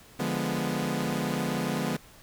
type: chord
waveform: sawtooth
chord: D diminished seventh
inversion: none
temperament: equal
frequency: 146.83 / 174.61 / 207.7 / 246.9 Hz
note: D3 / F3 / Ab3 / Cb4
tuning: 0 / 0 / 0 / 0 cents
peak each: -30 / -29 / -29 / -28 dBFS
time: 0.19-1.97 s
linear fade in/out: 10 ms
effects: pink hiss -53 dBFS RMS until 2.22 s